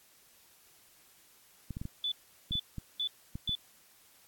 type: clicks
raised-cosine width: 5 ms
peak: -26 dBFS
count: 9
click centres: 1.707 / 1.769 / 1.815 / 1.854 / 2.51 / 2.554 / 2.783 / 3.355 / 3.493 s
type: tone bursts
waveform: sine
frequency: 3478 Hz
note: A7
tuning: 21 cents flat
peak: -30 dBFS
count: 4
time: 2.04-3.552 s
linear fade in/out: 2 ms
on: 78 ms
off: 400 ms
effects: white hiss -62 dBFS RMS until 4.27 s + AAC 64 kbps